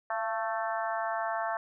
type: harmonic tone with a mistuned harmonic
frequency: 221.4 Hz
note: A3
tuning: 11 cents sharp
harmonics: 3 / 4 / 5 / 6 / 7 / 8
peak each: -33 / -35 / -37 / -39 / -40 / -41 dBFS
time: 0.1-1.57 s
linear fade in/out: 2 ms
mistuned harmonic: 3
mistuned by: +39 cents
effects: none